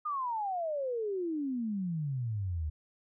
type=exponential sweep; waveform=sine; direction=down; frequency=1241 to 73.42 Hz; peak=-31 dBFS; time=0.05-2.7 s; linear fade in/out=10 ms; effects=none